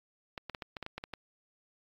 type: clicks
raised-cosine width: 0.3 ms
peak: -23 dBFS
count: 10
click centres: 0.378 / 0.497 / 0.548 / 0.622 / 0.768 / 0.827 / 0.864 / 0.98 / 1.039 / 1.137 s
effects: AAC 48 kbps